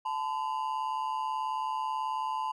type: ring-modulated tone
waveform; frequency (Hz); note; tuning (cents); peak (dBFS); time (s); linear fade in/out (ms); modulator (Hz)
triangle; 946; A#5; +25; -25; 0.05-2.52; 10; 69.2
effects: none